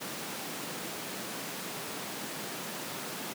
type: high-pass noise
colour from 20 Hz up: pink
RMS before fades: -39 dBFS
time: 0-3.34 s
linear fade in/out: 20 ms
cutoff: 160 Hz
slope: 24 dB/octave
effects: none